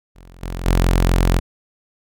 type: tone with level steps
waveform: sawtooth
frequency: 44 Hz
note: F1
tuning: 14 cents sharp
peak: -37 / -21 / -9 dBFS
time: 0.15-1.4 s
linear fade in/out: 20 ms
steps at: 0.43 / 0.66 s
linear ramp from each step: 2 ms
effects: none